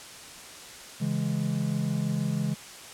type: chord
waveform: triangle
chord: C# minor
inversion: none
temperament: equal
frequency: 138.59 / 164.81 / 207.7 Hz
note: C#3 / E3 / G#3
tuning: 0 / 0 / 0 cents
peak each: -28 dBFS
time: 1-2.55 s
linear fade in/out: 20 ms
effects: white hiss -44 dBFS RMS until 2.93 s + low-pass 9000 Hz 12 dB/octave